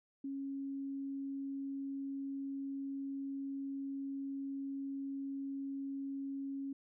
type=tone; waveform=sine; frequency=274.6 Hz; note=C#4; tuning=16 cents flat; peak=-38 dBFS; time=0.24-6.73 s; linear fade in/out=5 ms; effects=none